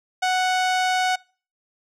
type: tone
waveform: sawtooth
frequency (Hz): 740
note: F#5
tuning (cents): 0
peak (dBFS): -15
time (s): 0.22-1.16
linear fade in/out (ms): 10
effects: noise-tail reverb RT60 0.4 s tail -25 dB re dry + low-pass 7000 Hz 12 dB/octave